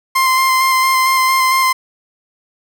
30% pulse tone with vibrato, 1046.5 Hz, C6, in tune, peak -8 dBFS, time 0.15-1.73 s, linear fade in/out 10 ms, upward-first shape square, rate 4.4 Hz, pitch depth 13 cents each way, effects none

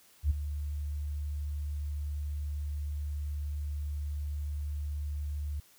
sine tone with ADSR envelope, 73.42 Hz, D2, in tune, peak -20 dBFS, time 0.23-5.6 s, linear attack 73 ms, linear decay 15 ms, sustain -12 dB, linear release 4 ms, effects tanh soft clip ceiling -18 dBFS + white hiss -61 dBFS RMS until 5.78 s

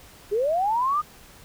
sine linear sweep, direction up, 388.2 to 1244.5 Hz, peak -20 dBFS, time 0.31-1.02 s, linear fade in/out 20 ms, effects pink hiss -49 dBFS RMS until 1.44 s

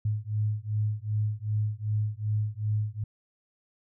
sine beating tone pair, 105.1 / 107.7 Hz, G#2 / A2, +21 / -37 cents, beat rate 2.6 Hz, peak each -29 dBFS, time 0.05-3.04 s, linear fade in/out 5 ms, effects none

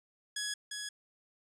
10% pulse tone with echo, 1676 Hz, G#6, 15 cents sharp, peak -25 dBFS, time 0.36-0.54 s, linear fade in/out 5 ms, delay 350 ms, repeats 1, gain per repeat -4 dB, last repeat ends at 0.89 s, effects resampled to 22050 Hz

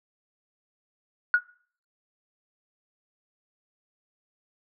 sine tone with exponential decay, 1452 Hz, F#6, 33 cents flat, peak -12 dBFS, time 1.34-1.44 s, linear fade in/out 1 ms, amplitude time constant 20 ms, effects noise-tail reverb RT60 0.5 s tail -22 dB re dry + tanh soft clip ceiling -8 dBFS

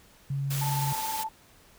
sine tone, 138.59 Hz, C#3, in tune, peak -27 dBFS, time 0.3-0.93 s, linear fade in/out 5 ms
white noise, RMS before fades -35 dBFS, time 0.5-1.24 s, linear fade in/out 10 ms
sine tone with tremolo, 880 Hz, A5, in tune, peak -29 dBFS, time 0.61-1.29 s, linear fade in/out 10 ms, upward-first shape square, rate 19 Hz, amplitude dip 40%
effects pink hiss -57 dBFS RMS until 1.78 s

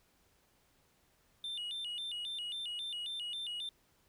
sine tone with vibrato, 3219 Hz, G7, 45 cents sharp, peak -35 dBFS, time 1.44-3.69 s, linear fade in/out 2 ms, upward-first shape square, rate 3.7 Hz, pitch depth 180 cents each way, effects tanh soft clip ceiling -37 dBFS + pink hiss -71 dBFS RMS until 4.08 s

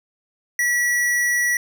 square tone, 1939 Hz, B6, 32 cents flat, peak -18 dBFS, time 0.59-1.57 s, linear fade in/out 2 ms, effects none

